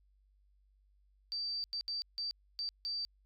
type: tone bursts at uneven times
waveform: sine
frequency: 4651 Hz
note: D8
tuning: 18 cents flat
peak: -35 dBFS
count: 6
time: 1.32-1.64 / 1.73-1.81 / 1.88-2.02 / 2.18-2.31 / 2.59-2.69 / 2.85-3.05 s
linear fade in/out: 0 ms
effects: added 49 Hz sine -66 dBFS peak until 3.25 s